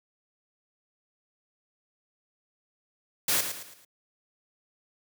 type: noise with echo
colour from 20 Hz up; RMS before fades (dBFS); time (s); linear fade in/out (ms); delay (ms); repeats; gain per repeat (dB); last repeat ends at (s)
white; -25; 3.28-3.41; 5; 110; 4; -8; 3.85
effects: high-pass 100 Hz 12 dB/octave

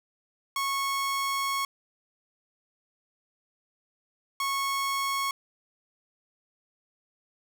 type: tone bursts at uneven times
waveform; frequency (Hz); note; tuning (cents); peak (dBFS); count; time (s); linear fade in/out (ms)
sawtooth; 1100; C#6; -14; -23; 2; 0.56-1.65 / 4.4-5.31; 2
effects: none

